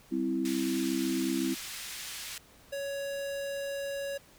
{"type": "chord", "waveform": "sine", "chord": "C major", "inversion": "second", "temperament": "equal", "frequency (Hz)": [196, 261.6, 329.6], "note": ["G3", "C4", "E4"], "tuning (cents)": [0, 0, 0], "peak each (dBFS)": [-36, -31, -31], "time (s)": [0.11, 1.55], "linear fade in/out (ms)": 20}
{"type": "band-pass noise", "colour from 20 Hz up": "pink", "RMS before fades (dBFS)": -41, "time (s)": [0.45, 2.38], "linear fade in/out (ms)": 2, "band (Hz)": [2200, 13000], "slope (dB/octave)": 12}
{"type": "tone", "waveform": "square", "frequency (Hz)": 558, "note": "C#5", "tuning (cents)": 11, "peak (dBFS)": -34, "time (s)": [2.72, 4.18], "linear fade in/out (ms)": 10}
{"effects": ["pink hiss -58 dBFS RMS until 4.38 s"]}